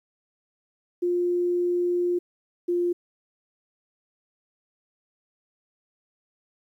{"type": "tone pair in turn", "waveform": "sine", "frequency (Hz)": [352.8, 350.4], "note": ["F4", "F4"], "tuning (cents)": [18, 6], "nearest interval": "unison", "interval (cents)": 12, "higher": "first", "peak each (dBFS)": -21, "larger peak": "neither", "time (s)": [[1.02, 2.19], [2.68, 2.93]], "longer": "first", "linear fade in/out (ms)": 10, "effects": ["10-bit"]}